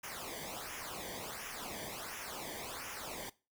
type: noise with flanger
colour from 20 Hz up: pink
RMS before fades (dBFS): -44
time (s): 0.03-3.3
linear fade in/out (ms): 10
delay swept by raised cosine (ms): 0.23 to 0.76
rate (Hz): 1.4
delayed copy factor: -0.8
effects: noise-tail reverb RT60 0.3 s tail -20 dB re dry